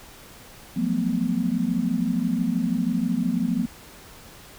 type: tone cluster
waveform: sine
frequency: 174 / 186.7 / 222.3 / 248.3 Hz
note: F3 / F#3 / A3 / B3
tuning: -6 / +16 / +18 / +9 cents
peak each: -28 / -28 / -26 / -25 dBFS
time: 0.76-3.66 s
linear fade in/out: 10 ms
effects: pink hiss -46 dBFS RMS until 4.58 s